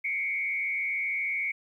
sine tone with frequency modulation, 2217 Hz, C#7, in tune, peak -27 dBFS, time 0.04-1.52 s, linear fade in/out 10 ms, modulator 93.5 Hz, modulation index 1, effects 11-bit

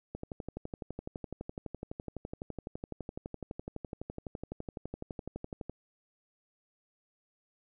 click train, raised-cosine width 2 ms, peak -25 dBFS, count 67, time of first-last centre 0.15-5.696 s, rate 11.9 Hz, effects none

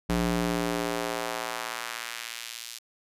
square tone with high-pass filter sweep, 58.27 Hz, A#1, in tune, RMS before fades -31 dBFS, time 0.09-2.79 s, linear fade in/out 10 ms, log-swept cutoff 120 to 4400 Hz, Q 0.94, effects resampled to 32000 Hz

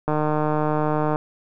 click train, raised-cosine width 1 ms, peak -9 dBFS, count 165, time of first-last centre 0.08-1.159 s, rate 152 Hz, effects none

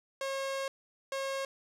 sawtooth tone bursts at uneven times, 542 Hz, C#5, 39 cents flat, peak -29 dBFS, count 2, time 0.21-0.68 / 1.12-1.45 s, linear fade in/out 2 ms, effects low-pass 9000 Hz 12 dB/octave + 11-bit

